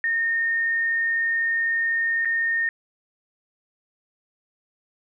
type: tone with dropouts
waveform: sine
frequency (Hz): 1834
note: A#6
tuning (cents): -29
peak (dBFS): -20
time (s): 0.04-2.69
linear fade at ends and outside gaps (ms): 1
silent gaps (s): 2.249-2.255
effects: none